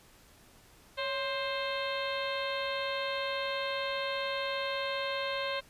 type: harmonic tone with a mistuned harmonic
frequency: 525 Hz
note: C5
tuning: 6 cents sharp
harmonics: 1 / 2 / 3 / 4 / 5 / 6 / 7 / 8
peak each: -35 / -38 / -40 / -41 / -42 / -43 / -43 / -44 dBFS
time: 0.97-5.61 s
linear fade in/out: 20 ms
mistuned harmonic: 1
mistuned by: +96 cents
effects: pink hiss -59 dBFS RMS until 5.69 s + resampled to 32000 Hz